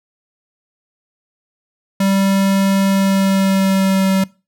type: tone with pitch glide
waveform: square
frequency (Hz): 195 to 191.65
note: G3 to G3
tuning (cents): -9 to -39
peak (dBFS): -13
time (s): 2-4.24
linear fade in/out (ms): 5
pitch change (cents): -30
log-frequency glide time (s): 2.88-4.11
effects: noise-tail reverb RT60 0.3 s tail -22 dB re dry